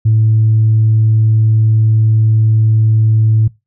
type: tone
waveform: sine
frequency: 110 Hz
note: A2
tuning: in tune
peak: -6 dBFS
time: 0.05-3.48 s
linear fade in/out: 10 ms
effects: noise-tail reverb RT60 0.2 s tail -20 dB re dry + tanh soft clip ceiling -3 dBFS